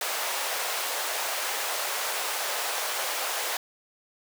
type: high-pass noise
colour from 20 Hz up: pink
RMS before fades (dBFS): -30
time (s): 0.01-3.57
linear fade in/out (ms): 2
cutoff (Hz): 550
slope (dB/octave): 24
effects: none